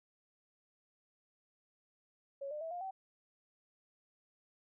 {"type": "tone with pitch steps", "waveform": "sine", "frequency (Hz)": [554.4, 601.1, 651.7, 706.6, 766.1], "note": ["C#5", "D5", "E5", "F5", "G5"], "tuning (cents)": [0, 40, -20, 20, -40], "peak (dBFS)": -39, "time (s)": [2.41, 2.91], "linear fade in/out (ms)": 10, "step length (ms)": 100, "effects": []}